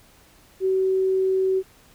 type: tone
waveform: sine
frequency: 379.1 Hz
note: F#4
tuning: 42 cents sharp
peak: -18 dBFS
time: 0.6-1.63 s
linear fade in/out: 50 ms
effects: pink hiss -54 dBFS RMS until 1.94 s